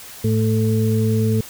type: harmonic tone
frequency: 110 Hz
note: A2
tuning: in tune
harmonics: 1 / 2 / 4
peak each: -17 / -20 / -23 dBFS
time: 0.24-1.41 s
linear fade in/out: 5 ms
effects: white hiss -38 dBFS RMS until 1.49 s